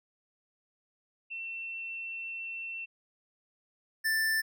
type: tone pair in turn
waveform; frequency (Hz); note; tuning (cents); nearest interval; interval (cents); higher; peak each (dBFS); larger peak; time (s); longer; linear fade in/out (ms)
sine / square; 2697 / 1770.6; E7 / A6; +39 / +10; perfect fifth; 729; first; -36 / -27; second; 1.3-2.86 / 4.04-4.42; first; 20
effects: none